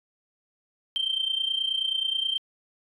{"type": "tone with amplitude modulation", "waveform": "sine", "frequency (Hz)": 3136, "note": "G7", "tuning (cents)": 0, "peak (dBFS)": -20, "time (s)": [0.96, 2.38], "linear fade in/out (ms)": 0, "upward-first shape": "sine", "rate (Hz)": 29.4, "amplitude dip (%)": 80, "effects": ["tanh soft clip ceiling -18 dBFS"]}